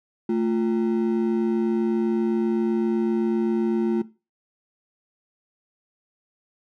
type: ring-modulated tone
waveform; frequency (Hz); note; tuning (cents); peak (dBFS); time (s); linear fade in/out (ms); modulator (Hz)
triangle; 285.8; D4; -47; -15; 0.29-4.02; 5; 63.9
effects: noise-tail reverb RT60 0.3 s tail -18 dB re dry